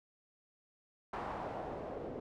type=noise with low-pass filter sweep; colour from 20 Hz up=white; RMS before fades=-42 dBFS; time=1.13-2.2 s; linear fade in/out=5 ms; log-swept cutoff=1000 to 460 Hz; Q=1.8; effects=none